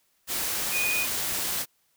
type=tone in noise; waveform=sine; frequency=2472 Hz; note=D#7; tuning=12 cents flat; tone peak=-25 dBFS; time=0.71-1.07 s; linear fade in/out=50 ms; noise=white; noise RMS=-29 dBFS; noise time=0.27-1.66 s; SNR=+1 dB; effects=white hiss -69 dBFS RMS until 1.96 s